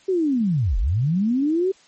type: linear two-way sweep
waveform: sine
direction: down then up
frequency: 392 to 37.2 to 392 Hz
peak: -17 dBFS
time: 0.08-1.72 s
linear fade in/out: 10 ms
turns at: 0.78 s
effects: white hiss -54 dBFS RMS until 1.87 s + MP3 32 kbps